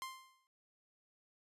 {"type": "tone with exponential decay", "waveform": "sawtooth", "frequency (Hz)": 1049, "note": "C6", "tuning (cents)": 4, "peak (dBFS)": -36, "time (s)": [0.02, 0.47], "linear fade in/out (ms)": 0, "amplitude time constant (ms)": 97, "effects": ["resampled to 32000 Hz"]}